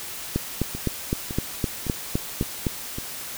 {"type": "two click trains", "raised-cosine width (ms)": 3, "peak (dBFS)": [-18, -9], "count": [5, 10], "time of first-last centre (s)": [[0.75, 2.985], [0.36, 2.668]], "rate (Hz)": [1.79, 3.9], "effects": ["white hiss -35 dBFS RMS until 3.37 s"]}